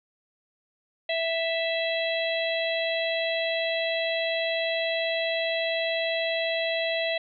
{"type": "harmonic tone", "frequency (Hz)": 659.3, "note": "E5", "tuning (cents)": 0, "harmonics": [1, 3, 4, 5, 6], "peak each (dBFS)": [-27, -32, -33, -34, -35], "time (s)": [1.09, 7.18], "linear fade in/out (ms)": 5, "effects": []}